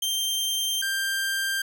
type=tone pair in turn; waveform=sawtooth; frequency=3155 / 1583.9 Hz; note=G7 / G6; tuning=+10 / +17 cents; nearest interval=octave; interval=1193 cents; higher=first; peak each=-21 dBFS; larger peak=neither; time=0.02-0.82 / 0.82-1.62 s; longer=neither; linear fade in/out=5 ms; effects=none